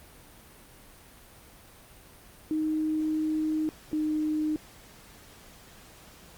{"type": "tone pair in turn", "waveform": "sine", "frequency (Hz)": [311.1, 307.2], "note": ["D#4", "D#4"], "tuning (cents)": [0, -22], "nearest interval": "unison", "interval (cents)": 22, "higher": "first", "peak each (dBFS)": -25, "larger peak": "neither", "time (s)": [[2.51, 3.69], [3.93, 4.56]], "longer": "first", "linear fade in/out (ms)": 0, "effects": ["pink hiss -52 dBFS RMS until 6.37 s", "Opus 32 kbps"]}